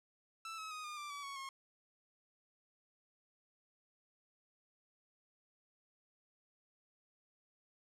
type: tone with pitch steps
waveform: sawtooth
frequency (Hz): 1323 / 1285.3 / 1248.7 / 1213.2 / 1178.7 / 1145.1 / 1112.5 / 1080.8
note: E6 / E6 / D#6 / D#6 / D6 / D6 / C#6 / C#6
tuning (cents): +6 / -44 / +6 / -44 / +6 / -44 / +6 / -44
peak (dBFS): -40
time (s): 0.45-1.49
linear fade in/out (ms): 2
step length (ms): 130
effects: low-pass 9000 Hz 12 dB/octave